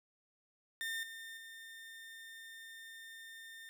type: tone with level steps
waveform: 30% pulse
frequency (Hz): 1812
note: A#6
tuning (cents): -50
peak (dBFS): -35 / -44 / -47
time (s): 0.81-3.69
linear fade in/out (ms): 0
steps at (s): 1.03 / 1.37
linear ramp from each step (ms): 2
effects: none